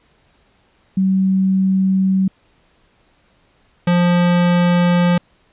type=tone pair in turn; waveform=sine / square; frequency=190.4 / 175.53 Hz; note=F#3 / F3; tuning=+50 / +9 cents; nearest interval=minor second; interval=141 cents; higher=first; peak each=-12 dBFS; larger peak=neither; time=0.97-2.28 / 3.87-5.18 s; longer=neither; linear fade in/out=5 ms; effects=pink hiss -57 dBFS RMS until 5.52 s + resampled to 8000 Hz